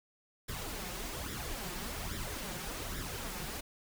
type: noise with flanger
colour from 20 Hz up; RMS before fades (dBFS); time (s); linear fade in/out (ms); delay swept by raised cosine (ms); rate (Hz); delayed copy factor
pink; -40; 0.48-3.61; 10; 0.55 to 5.65; 1.2; +0.65
effects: none